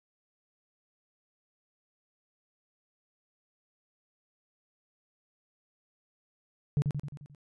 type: tone with echo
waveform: sine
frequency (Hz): 144.5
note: D3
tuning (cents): -28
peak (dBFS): -20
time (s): 6.77-6.82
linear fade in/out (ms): 0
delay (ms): 88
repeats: 6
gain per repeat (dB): -5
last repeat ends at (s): 7.348
effects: tanh soft clip ceiling -21 dBFS + resampled to 24000 Hz